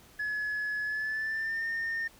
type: tone with pitch glide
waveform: sine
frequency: 1700 to 1822 Hz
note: G#6 to A#6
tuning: +40 to -40 cents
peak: -28 dBFS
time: 0.19-2.08 s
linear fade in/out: 10 ms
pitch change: +120 cents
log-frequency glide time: 0.83-1.68 s
effects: tanh soft clip ceiling -28 dBFS + pink hiss -57 dBFS RMS until 2.19 s

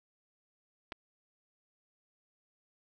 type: clicks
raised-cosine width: 0.3 ms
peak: -24 / -27 dBFS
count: 2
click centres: 0.921 / 0.924 s
effects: none

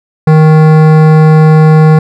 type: tone with hard clipping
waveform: sine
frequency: 156.2 Hz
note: D#3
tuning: 7 cents sharp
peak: -3 dBFS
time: 0.27-1.99 s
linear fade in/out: 5 ms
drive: 16 dB
effects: none

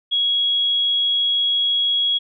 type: tone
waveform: sine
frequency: 3322 Hz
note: G#7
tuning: in tune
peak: -16 dBFS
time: 0.11-2.19 s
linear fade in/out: 20 ms
effects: none

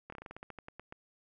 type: slowing click train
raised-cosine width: 0.5 ms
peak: -30 dBFS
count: 14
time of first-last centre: 0.1-0.924 s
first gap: 24 ms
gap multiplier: 1.15
effects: none

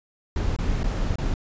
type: noise with dropouts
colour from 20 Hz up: brown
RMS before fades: -24 dBFS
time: 0.36-1.34 s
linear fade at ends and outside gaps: 2 ms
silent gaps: 0.564-0.587 / 0.833-0.841 / 1.157-1.184 s
effects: resampled to 16000 Hz

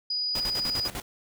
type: tone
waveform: sine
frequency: 4929 Hz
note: D#8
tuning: 17 cents flat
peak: -26 dBFS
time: 0.1-0.88 s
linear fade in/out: 5 ms
type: noise with tremolo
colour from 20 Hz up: pink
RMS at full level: -34 dBFS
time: 0.35-1.02 s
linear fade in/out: 2 ms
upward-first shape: square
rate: 10 Hz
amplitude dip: 75%
effects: none

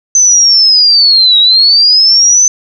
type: linear two-way sweep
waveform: sine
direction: down then up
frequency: 6170 to 3800 to 6170 Hz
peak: -3 dBFS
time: 0.15-2.48 s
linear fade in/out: 2 ms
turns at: 1.39 s
effects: none

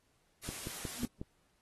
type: noise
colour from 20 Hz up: white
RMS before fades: -44 dBFS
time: 0.43-1.06 s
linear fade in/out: 10 ms
type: click train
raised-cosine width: 3 ms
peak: -27 dBFS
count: 5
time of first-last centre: 0.49-1.215 s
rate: 5.52 Hz
type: tone with exponential growth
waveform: sine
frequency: 240.9 Hz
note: B3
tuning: 43 cents flat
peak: -29 dBFS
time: 0.93-1.05 s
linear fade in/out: 0 ms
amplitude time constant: 24 ms
effects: pink hiss -74 dBFS RMS until 1.61 s + AAC 32 kbps

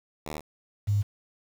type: tone pair in turn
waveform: 5% pulse / sine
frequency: 76.7 / 102.38 Hz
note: D#2 / G#2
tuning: -24 / -24 cents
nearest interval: perfect fourth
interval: 500 cents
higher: second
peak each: -23 / -21 dBFS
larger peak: second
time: 0.25-0.41 / 0.87-1.03 s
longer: neither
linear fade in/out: 20 ms
effects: 8-bit

